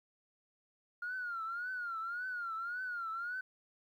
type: tone with vibrato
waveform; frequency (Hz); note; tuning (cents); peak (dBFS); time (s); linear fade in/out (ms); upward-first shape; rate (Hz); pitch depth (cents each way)
sine; 1413; F6; +20; -36; 1.02-3.41; 5; triangle; 1.8; 140
effects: tanh soft clip ceiling -32 dBFS + 12-bit